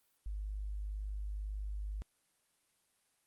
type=tone; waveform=sine; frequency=51 Hz; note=G#1; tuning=31 cents flat; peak=-37 dBFS; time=0.26-2.02 s; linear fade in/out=0 ms; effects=white hiss -75 dBFS RMS until 3.26 s + Opus 32 kbps